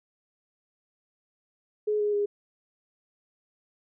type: tone with pitch steps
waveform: sine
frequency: 422.4 / 416.1 / 409.9 Hz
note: G#4 / G#4 / G#4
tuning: +29 / +3 / -23 cents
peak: -23 dBFS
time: 1.87-2.26 s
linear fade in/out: 10 ms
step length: 130 ms
effects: none